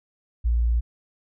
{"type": "tone", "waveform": "sine", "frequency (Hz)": 58.27, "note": "A#1", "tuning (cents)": 0, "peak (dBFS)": -18, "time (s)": [0.44, 0.81], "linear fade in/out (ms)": 20, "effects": []}